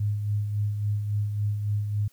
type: tone with tremolo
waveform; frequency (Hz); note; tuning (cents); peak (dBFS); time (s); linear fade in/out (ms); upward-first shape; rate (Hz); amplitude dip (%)
sine; 103.83; G#2; 0; -22; 0-2.08; 5; sine; 3.6; 45
effects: white hiss -62 dBFS RMS until 2.12 s